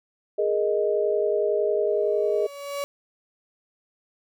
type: chord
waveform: sine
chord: Ab suspended second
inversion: none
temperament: equal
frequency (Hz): 415.3 / 466.2 / 622.3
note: Ab4 / Bb4 / Eb5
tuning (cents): 0 / 0 / 0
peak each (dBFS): -23 / -27 / -25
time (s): 0.38-2.47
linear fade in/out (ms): 10
type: tone with exponential growth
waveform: 35% pulse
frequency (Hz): 566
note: C#5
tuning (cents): +36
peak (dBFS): -24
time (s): 1.87-2.84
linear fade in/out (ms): 0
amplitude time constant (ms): 210
effects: none